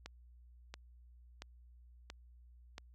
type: click train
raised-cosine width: 0.2 ms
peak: -28 dBFS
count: 5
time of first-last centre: 0.06-2.781 s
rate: 1.47 Hz
effects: added 60 Hz sine -57 dBFS peak until 2.94 s